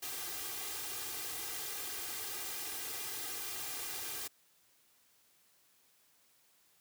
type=noise with comb filter; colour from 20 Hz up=white; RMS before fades=-41 dBFS; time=0.02-4.28 s; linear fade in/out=10 ms; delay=2.5 ms; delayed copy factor=+0.8; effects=white hiss -69 dBFS RMS until 6.8 s + high-pass 80 Hz 12 dB/octave